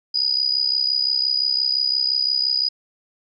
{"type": "tone with amplitude modulation", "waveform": "sine", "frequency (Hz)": 4933, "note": "D#8", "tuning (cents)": -16, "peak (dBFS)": -14, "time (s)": [0.14, 2.69], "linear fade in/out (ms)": 10, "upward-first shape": "sine", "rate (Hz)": 65.8, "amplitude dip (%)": 80, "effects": []}